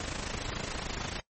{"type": "noise with amplitude modulation", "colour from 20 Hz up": "pink", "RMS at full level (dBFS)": -33, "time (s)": [0, 1.2], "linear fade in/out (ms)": 2, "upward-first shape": "sine", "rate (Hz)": 26.9, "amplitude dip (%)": 65, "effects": ["noise-tail reverb RT60 0.1 s tail -19 dB re dry", "MP3 32 kbps"]}